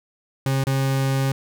40% pulse tone with dropouts, 134.9 Hz, C#3, 47 cents flat, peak -18 dBFS, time 0.46-1.32 s, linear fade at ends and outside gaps 2 ms, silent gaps 0.639-0.669 s, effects none

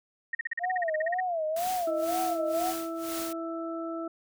sine tone bursts, 1861 Hz, A#6, 3 cents flat, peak -27 dBFS, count 15, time 0.33-1.204 s, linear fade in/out 5 ms, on 20 ms, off 41 ms
sine tone with vibrato, 678 Hz, E5, 49 cents sharp, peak -27 dBFS, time 0.59-2.74 s, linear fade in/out 50 ms, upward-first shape sine, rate 2 Hz, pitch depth 160 cents each way
white noise with tremolo, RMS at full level -37 dBFS, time 1.56-3.33 s, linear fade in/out 5 ms, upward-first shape sine, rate 2 Hz, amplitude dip 95%
harmonic tone, 330.4 Hz, E4, 4 cents sharp, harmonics 1 / 2 / 4, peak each -34 / -37 / -40 dBFS, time 1.87-4.08 s, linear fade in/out 5 ms
effects none

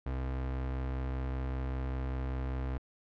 35% pulse tone, 65.1 Hz, C2, 8 cents flat, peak -31 dBFS, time 0.06-2.78 s, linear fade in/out 5 ms, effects low-pass 2000 Hz 12 dB/octave

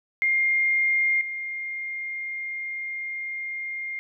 sine tone with level steps, 2118 Hz, C7, 21 cents sharp, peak -19 / -29 dBFS, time 0.22-3.99 s, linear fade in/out 0 ms, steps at 1.21 s, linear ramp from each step 2 ms, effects none

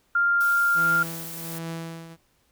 sine tone, 1396.9 Hz, F6, in tune, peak -18 dBFS, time 0.15-1.03 s, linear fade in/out 5 ms
blue noise, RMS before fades -37 dBFS, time 0.4-1.59 s, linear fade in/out 10 ms
sawtooth tone with tremolo, 165 Hz, E3, 2 cents sharp, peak -26 dBFS, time 0.74-2.17 s, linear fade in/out 50 ms, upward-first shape triangle, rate 1.3 Hz, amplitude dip 75%
effects pink hiss -66 dBFS RMS until 2.51 s

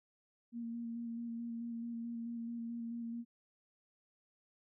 sine tone with vibrato, 233.1 Hz, A#3, in tune, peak -39 dBFS, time 0.52-3.25 s, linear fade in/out 50 ms, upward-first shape square, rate 4.6 Hz, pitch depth 15 cents each way, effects none

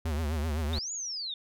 square tone with vibrato, 77 Hz, D#2, 17 cents flat, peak -29 dBFS, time 0.05-0.79 s, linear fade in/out 5 ms, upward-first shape triangle, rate 7.8 Hz, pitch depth 150 cents each way
sine linear two-way sweep, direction up then down, 3520 to 7000 to 3520 Hz, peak -33 dBFS, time 0.73-1.34 s, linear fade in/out 2 ms, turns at 0.92 s
effects none

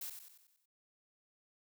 blue noise with echo, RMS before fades -43 dBFS, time 0.01-0.1 s, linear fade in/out 5 ms, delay 93 ms, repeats 6, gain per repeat -6 dB, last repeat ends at 0.658 s, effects none

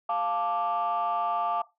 sine chord, D minor, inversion first, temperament equal, 698.5 / 880 / 1174.7 Hz, F5 / A5 / D6, 0 / 0 / 0 cents, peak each -28 / -29 / -28 dBFS, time 0.09-1.62 s, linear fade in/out 5 ms, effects noise-tail reverb RT60 0.2 s tail -17 dB re dry + tanh soft clip ceiling -20 dBFS

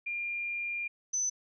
sine tone pair in turn, 2400 / 6048 Hz, D7 / F#8, +37 / +37 cents, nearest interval octave + major third, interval 1600 cents, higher second, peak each -32 / -28 dBFS, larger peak second, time 0.06-0.88 / 1.13-1.3 s, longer first, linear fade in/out 10 ms, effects none

